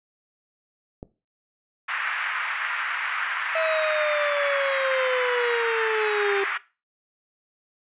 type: click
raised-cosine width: 2 ms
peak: -22 dBFS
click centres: 1.029 s
type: band-pass noise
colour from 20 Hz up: pink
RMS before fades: -28 dBFS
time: 1.88-6.58 s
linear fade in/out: 10 ms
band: 1300 to 2200 Hz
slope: 24 dB/octave
type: linear sweep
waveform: 40% pulse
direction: down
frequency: 649 to 392 Hz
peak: -22 dBFS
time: 3.55-6.44 s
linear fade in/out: 5 ms
effects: noise-tail reverb RT60 0.3 s tail -18 dB re dry + resampled to 8000 Hz